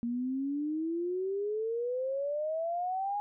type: exponential sweep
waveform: sine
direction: up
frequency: 233.1 to 830.6 Hz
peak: -30 dBFS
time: 0.03-3.2 s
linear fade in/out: 0 ms
effects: none